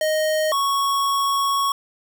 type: tone pair in turn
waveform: square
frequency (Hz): 622 / 1108.3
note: D#5 / C#6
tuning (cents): -1 / -1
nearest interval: minor seventh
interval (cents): 1000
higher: second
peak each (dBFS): -19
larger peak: neither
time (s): 0.01-0.52 / 0.52-1.72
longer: second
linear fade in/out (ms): 2
effects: none